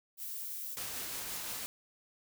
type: noise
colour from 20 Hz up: violet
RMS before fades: -41 dBFS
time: 0.17-0.78 s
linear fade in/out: 50 ms
type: noise with tremolo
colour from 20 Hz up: white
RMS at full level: -39 dBFS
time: 0.77-1.66 s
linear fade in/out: 0 ms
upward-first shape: triangle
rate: 5.7 Hz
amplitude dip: 25%
effects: none